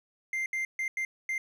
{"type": "tone bursts at uneven times", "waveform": "triangle", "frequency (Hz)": 2093, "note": "C7", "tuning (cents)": 0, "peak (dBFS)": -27, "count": 5, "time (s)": [[0.33, 0.46], [0.53, 0.65], [0.79, 0.88], [0.97, 1.05], [1.29, 1.38]], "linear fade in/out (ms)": 2, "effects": []}